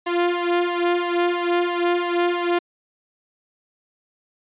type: tone with flanger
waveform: sawtooth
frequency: 349.2 Hz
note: F4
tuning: in tune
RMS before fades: -21 dBFS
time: 0.06-2.59 s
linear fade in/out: 10 ms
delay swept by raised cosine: 1.8 to 2.9 ms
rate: 3 Hz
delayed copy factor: +0.9
effects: resampled to 8000 Hz